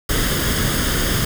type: noise with comb filter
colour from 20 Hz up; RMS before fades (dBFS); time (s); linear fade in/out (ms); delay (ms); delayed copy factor
pink; -19; 0.09-1.25; 5; 0.6; +0.6
effects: none